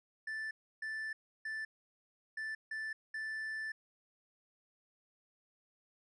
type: tone bursts at uneven times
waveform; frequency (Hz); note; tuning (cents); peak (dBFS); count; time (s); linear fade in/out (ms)
triangle; 1760; A6; 0; -36; 6; 0.27-0.51 / 0.82-1.13 / 1.45-1.65 / 2.37-2.55 / 2.71-2.93 / 3.14-3.72; 5
effects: resampled to 22050 Hz